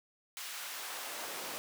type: noise with high-pass filter sweep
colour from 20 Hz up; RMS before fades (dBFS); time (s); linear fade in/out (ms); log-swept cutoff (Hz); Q
pink; -42; 0.37-1.58; 0; 1700 to 340; 0.72
effects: none